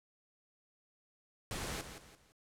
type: noise with echo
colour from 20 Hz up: pink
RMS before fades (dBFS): -40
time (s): 1.51-1.81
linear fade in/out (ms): 0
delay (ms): 170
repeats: 3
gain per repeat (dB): -9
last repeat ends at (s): 2.32
effects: low-pass 11000 Hz 12 dB/octave